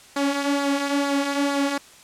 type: tone with flanger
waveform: sawtooth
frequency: 281.5 Hz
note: C#4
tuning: 27 cents sharp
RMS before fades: -23 dBFS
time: 0.16-1.78 s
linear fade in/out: 5 ms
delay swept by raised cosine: 0.33 to 3.93 ms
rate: 2.2 Hz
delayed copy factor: -0.5
effects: white hiss -48 dBFS RMS until 2.03 s + low-pass 9000 Hz 12 dB/octave